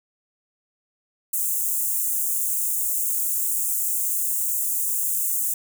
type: high-pass noise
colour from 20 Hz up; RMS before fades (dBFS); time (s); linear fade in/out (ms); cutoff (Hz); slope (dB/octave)
white; -24; 1.33-5.54; 5; 7000; 48
effects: none